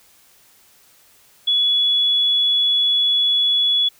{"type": "tone", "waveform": "sine", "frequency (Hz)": 3395, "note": "G#7", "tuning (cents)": 37, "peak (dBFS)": -14, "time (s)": [1.47, 3.89], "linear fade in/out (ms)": 10, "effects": ["white hiss -53 dBFS RMS until 3.99 s"]}